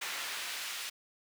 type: noise with high-pass filter sweep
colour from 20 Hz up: brown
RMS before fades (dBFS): -39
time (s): 0.01-0.9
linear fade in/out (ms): 10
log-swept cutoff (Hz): 1800 to 2800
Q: 0.82
effects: none